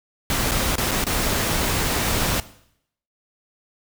pink noise with dropouts, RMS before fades -22 dBFS, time 0.3-2.4 s, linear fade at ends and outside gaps 1 ms, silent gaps 0.512-0.517 / 0.756-0.781 / 0.911-0.915 / 1.041-1.067 s, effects noise-tail reverb RT60 0.7 s tail -17 dB re dry

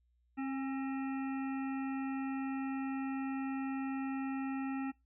harmonic tone with a mistuned harmonic, 268 Hz, C4, 42 cents sharp, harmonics 1 / 3 / 5 / 7 / 9 / 10, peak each -35 / -45 / -49 / -52 / -54 / -55 dBFS, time 0.37-4.92 s, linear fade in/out 20 ms, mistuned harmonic 3, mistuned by +23 cents, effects noise-tail reverb RT60 0.2 s tail -22 dB re dry + added 60 Hz sine -70 dBFS peak until 5.05 s

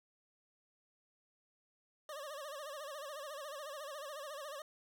25% pulse tone with vibrato, 581 Hz, D5, 19 cents flat, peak -40 dBFS, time 2.09-4.62 s, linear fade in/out 2 ms, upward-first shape sine, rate 14 Hz, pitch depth 120 cents each way, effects none

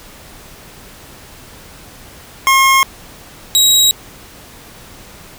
25% pulse tone pair in turn, 1075 / 3831 Hz, C6 / A#7, +47 / +47 cents, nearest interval octave + minor seventh, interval 2200 cents, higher second, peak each -4 dBFS, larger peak neither, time 2.47-2.83 / 3.55-3.91 s, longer neither, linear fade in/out 0 ms, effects pink hiss -38 dBFS RMS until 5.38 s

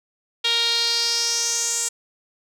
sawtooth tone with band-pass filter sweep, 466.2 Hz, A#4, in tune, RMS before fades -22 dBFS, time 0.44-1.89 s, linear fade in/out 10 ms, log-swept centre 3500 to 7600 Hz, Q 4.7, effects none

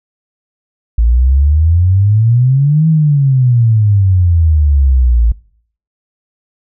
sine exponential two-way sweep, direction up then down, 55 to 161.9 to 55 Hz, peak -6 dBFS, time 0.98-5.32 s, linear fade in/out 5 ms, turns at 2.88 s, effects noise-tail reverb RT60 0.6 s tail -23 dB re dry

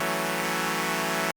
5% pulse chord, F# minor seventh, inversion third, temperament equal, 164.81 / 185 / 220 / 277.2 Hz, E3 / F#3 / A3 / C#4, 0 / 0 / 0 / 0 cents, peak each -19 / -19 / -19 / -22 dBFS, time 0-1.31 s, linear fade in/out 2 ms, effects Opus 48 kbps

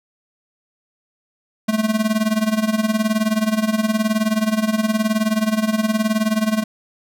square tone with tremolo, 217.4 Hz, A3, 21 cents flat, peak -14 dBFS, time 1.68-6.64 s, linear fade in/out 10 ms, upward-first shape sine, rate 19 Hz, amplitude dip 80%, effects none

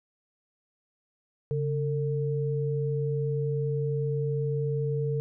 sine tone pair together, 140.19 / 451.3 Hz, C#3 / A4, +20 / +44 cents, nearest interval octave + minor sixth, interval 2024 cents, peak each -27 / -30 dBFS, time 1.51-5.2 s, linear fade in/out 0 ms, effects none

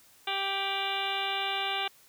harmonic tone with a mistuned harmonic, 392 Hz, G4, in tune, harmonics 1 / 2 / 3 / 4 / 5 / 6 / 7 / 8 / 9 / 10, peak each -41 / -34 / -39 / -39 / -44 / -36 / -37 / -41 / -36 / -43 dBFS, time 0.27-1.88 s, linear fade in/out 5 ms, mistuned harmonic 7, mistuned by +59 cents, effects white hiss -59 dBFS RMS until 2.08 s

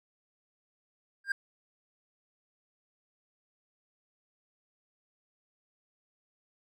triangle tone with exponential growth, 1600 Hz, G6, 35 cents sharp, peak -21 dBFS, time 1.24-1.32 s, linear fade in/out 5 ms, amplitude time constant 17 ms, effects none

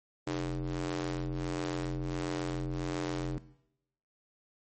sawtooth ring-modulated tone, 87.31 Hz, F2, in tune, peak -25 dBFS, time 0.27-3.38 s, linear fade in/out 0 ms, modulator 219 Hz, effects noise-tail reverb RT60 0.8 s tail -17 dB re dry + MP3 32 kbps

